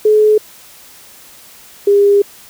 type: tone pair in turn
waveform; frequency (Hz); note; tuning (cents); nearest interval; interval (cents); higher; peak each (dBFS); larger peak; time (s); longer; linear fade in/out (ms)
sine; 427 / 404.2; G#4 / G#4; +48 / -47; minor second; 95; first; -6; neither; 0.05-0.38 / 1.87-2.22; second; 5
effects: white hiss -40 dBFS RMS until 2.49 s